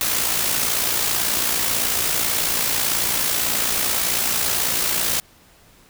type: noise with amplitude modulation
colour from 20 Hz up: white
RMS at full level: -19 dBFS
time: 0.01-5.2 s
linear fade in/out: 0 ms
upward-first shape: sine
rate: 58.2 Hz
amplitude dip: 45%
effects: pink hiss -52 dBFS RMS until 5.89 s